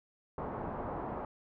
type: low-pass noise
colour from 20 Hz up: white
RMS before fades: -39 dBFS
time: 0.38-1.25 s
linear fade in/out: 2 ms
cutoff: 1000 Hz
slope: 24 dB/octave
effects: none